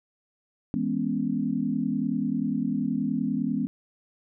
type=chord; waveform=sine; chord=C# minor seventh; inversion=first; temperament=equal; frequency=164.81 / 207.7 / 246.9 / 277.2 Hz; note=E3 / G#3 / B3 / C#4; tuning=0 / 0 / 0 / 0 cents; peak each=-33 / -29 / -28 / -30 dBFS; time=0.74-3.67 s; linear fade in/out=0 ms; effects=none